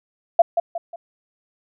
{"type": "tone with echo", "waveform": "sine", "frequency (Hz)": 679, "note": "F5", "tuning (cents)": -49, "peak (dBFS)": -7, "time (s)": [0.39, 0.42], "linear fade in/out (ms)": 5, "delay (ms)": 180, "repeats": 3, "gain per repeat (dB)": -8, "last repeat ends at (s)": 0.96, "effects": []}